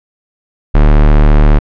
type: tone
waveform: square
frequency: 37.3 Hz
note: D1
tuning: 28 cents sharp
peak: -4 dBFS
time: 0.74-1.59 s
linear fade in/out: 10 ms
effects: low-pass 2000 Hz 12 dB/octave